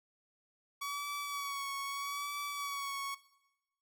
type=tone with vibrato; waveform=sawtooth; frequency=1130 Hz; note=C#6; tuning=33 cents sharp; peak=-33 dBFS; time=0.81-3.15 s; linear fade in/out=10 ms; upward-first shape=sine; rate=0.79 Hz; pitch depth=34 cents each way; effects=noise-tail reverb RT60 0.9 s tail -17 dB re dry